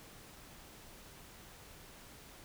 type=silence; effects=pink hiss -55 dBFS RMS until 2.44 s